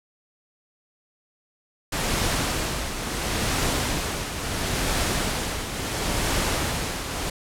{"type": "noise with tremolo", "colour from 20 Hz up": "pink", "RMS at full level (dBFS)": -23, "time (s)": [1.92, 7.3], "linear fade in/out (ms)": 5, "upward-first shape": "triangle", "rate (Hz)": 0.73, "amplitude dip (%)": 60, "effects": ["low-pass 11000 Hz 12 dB/octave"]}